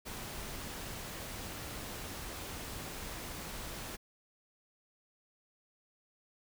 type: noise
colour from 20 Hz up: pink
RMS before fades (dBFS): -43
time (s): 0.05-3.97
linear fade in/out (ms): 20
effects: none